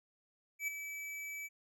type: tone with ADSR envelope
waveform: square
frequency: 2300 Hz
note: D7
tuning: 37 cents flat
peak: -33 dBFS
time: 0.59-1.49 s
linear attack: 87 ms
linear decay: 9 ms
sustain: -9 dB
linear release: 34 ms
effects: none